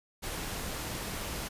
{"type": "noise", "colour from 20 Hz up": "pink", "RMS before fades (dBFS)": -37, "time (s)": [0.22, 1.49], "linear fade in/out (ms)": 20, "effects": ["resampled to 32000 Hz"]}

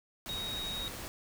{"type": "tone in noise", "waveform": "sine", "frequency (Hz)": 3776, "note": "A#7", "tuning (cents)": 22, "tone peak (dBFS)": -36, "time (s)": [0.29, 0.88], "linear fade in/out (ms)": 0, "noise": "pink", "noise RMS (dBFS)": -42, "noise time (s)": [0.26, 1.08], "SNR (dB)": 3, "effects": []}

